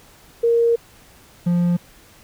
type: tone pair in turn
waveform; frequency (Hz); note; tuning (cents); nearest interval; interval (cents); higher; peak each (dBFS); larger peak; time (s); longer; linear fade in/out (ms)
sine / triangle; 466.2 / 174.63; A#4 / F3; 0 / 0; octave + perfect fourth; 1700; first; -13 / -13; neither; 0.43-0.76 / 1.46-1.77; first; 10
effects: pink hiss -49 dBFS RMS until 2.23 s